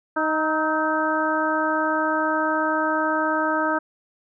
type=harmonic tone with a mistuned harmonic; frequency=311.4 Hz; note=D#4; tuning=2 cents sharp; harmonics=1 / 2 / 3 / 4 / 5; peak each=-26 / -26 / -26 / -26 / -26 dBFS; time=0.16-3.79 s; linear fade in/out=10 ms; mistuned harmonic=4; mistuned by=+41 cents; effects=none